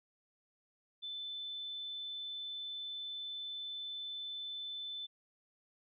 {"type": "tone", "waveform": "sine", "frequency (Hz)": 3520, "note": "A7", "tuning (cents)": 0, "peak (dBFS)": -40, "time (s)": [1.02, 5.07], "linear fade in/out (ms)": 20, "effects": []}